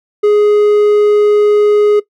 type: tone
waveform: triangle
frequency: 416.9 Hz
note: G#4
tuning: 7 cents sharp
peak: -4 dBFS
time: 0.23-2 s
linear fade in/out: 10 ms
effects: noise-tail reverb RT60 0.1 s tail -18 dB re dry